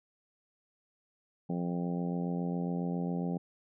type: harmonic tone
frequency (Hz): 87.31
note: F2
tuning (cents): 0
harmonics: 2 / 3 / 4 / 5 / 6 / 7 / 8 / 9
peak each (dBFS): -32 / -38 / -44 / -43 / -46 / -48 / -51 / -46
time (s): 1.49-3.38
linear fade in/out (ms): 10
effects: none